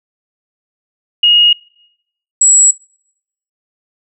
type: tone pair in turn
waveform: sine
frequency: 2871 / 7751 Hz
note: F7 / B8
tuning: +47 / -33 cents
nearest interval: octave + perfect fourth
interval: 1720 cents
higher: second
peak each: -5 dBFS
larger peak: neither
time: 1.23-1.53 / 2.41-2.71 s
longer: neither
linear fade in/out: 5 ms
effects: noise-tail reverb RT60 0.8 s tail -25 dB re dry